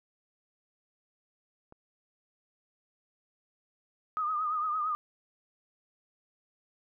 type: click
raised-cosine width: 1 ms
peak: -37 dBFS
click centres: 1.724 s
type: tone with vibrato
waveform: sine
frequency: 1237 Hz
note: D#6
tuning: 10 cents flat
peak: -28 dBFS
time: 4.17-4.95 s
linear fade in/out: 0 ms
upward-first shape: triangle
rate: 8.8 Hz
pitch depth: 75 cents each way
effects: none